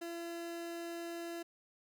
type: tone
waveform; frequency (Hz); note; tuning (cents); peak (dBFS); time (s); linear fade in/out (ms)
30% pulse; 338.9; E4; +48; -38; 0.01-1.43; 10
effects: none